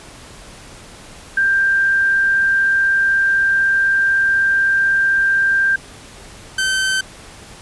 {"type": "tone pair in turn", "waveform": ["sine", "sawtooth"], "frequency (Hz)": [1584, 1542.5], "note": ["G6", "G6"], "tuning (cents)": [18, -28], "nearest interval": "unison", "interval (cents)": 46, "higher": "first", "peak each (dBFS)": -12, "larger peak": "neither", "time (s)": [[1.37, 5.76], [6.58, 7.01]], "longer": "first", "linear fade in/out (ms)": 5, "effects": ["pink hiss -39 dBFS RMS until 7.61 s", "resampled to 24000 Hz"]}